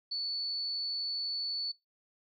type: tone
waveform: sine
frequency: 4456 Hz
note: C#8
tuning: 8 cents sharp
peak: -32 dBFS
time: 0.11-1.72 s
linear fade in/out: 10 ms
effects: noise-tail reverb RT60 0.2 s tail -21 dB re dry